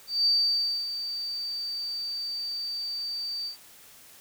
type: tone with ADSR envelope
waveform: sine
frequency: 4625 Hz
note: D8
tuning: 27 cents flat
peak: -19 dBFS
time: 0.07-3.57 s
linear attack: 190 ms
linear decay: 600 ms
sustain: -11 dB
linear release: 110 ms
effects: white hiss -52 dBFS RMS until 4.2 s